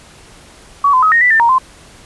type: tone with pitch steps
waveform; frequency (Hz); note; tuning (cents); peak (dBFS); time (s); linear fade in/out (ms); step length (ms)
sine; 1131 / 1023 / 1271 / 1860 / 1975 / 1789 / 935 / 1036; C#6 / C6 / D#6 / A#6 / B6 / A6 / A#5 / C6; +34 / -39 / +36 / -4 / 0 / +28 / +5 / -17; -7; 0.84-1.584; 5; 93
effects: pink hiss -41 dBFS RMS until 2.05 s + resampled to 24000 Hz